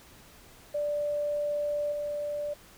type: tone with level steps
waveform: sine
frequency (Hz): 587.3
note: D5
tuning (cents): 0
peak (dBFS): -27 / -30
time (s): 0.74-2.54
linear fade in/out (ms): 10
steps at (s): 1.92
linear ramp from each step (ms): 2
effects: pink hiss -54 dBFS RMS until 2.77 s